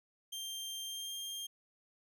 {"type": "tone with pitch glide", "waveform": "sawtooth", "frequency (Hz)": [3172, 3201], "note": ["G7", "G7"], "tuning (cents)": [20, 36], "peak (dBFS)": -37, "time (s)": [0.32, 1.47], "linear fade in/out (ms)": 10, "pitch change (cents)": 16, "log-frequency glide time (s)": [0.84, 1.13], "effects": []}